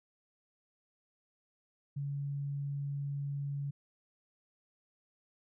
sine tone, 141.4 Hz, C#3, 35 cents sharp, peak -34 dBFS, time 1.96-3.71 s, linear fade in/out 10 ms, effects none

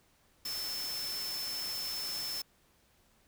sine tone in noise, 5290 Hz, E8, 5 cents sharp, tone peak -36 dBFS, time 0.45-2.42 s, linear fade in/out 5 ms, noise white, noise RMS -42 dBFS, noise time 0.45-2.42 s, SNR +3 dB, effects pink hiss -68 dBFS RMS until 3.27 s

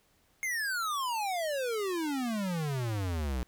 square exponential sweep, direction down, 2155 to 59.4 Hz, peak -31 dBFS, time 0.43-3.43 s, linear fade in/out 0 ms, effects pink hiss -68 dBFS RMS until 3.47 s

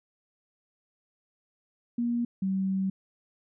sine tone pair in turn, 237.7 / 191.51 Hz, A#3 / G3, +34 / -40 cents, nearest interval major third, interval 374 cents, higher first, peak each -25 dBFS, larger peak neither, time 1.98-2.25 / 2.42-2.9 s, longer second, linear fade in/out 5 ms, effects none

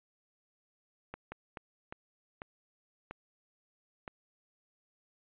slowing click train, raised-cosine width 0.5 ms, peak -26 dBFS, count 7, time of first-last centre 1.14-4.078 s, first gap 180 ms, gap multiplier 1.4, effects resampled to 8000 Hz

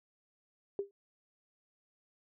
sine tone with exponential decay, 399.4 Hz, G4, 32 cents sharp, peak -28 dBFS, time 0.79-0.91 s, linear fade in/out 1 ms, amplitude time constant 25 ms, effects none

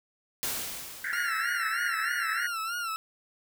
white noise with exponential decay, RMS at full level -30 dBFS, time 0.43-1.95 s, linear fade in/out 0 ms, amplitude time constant 330 ms
white band-pass noise, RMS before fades -32 dBFS, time 1.04-2.47 s, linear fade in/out 5 ms, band 1500 to 2000 Hz, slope 96 dB/octave
40% pulse tone with vibrato, 1369 Hz, F6, 35 cents flat, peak -30 dBFS, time 1.13-2.96 s, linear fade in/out 0 ms, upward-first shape sine, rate 3.2 Hz, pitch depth 88 cents each way
effects none

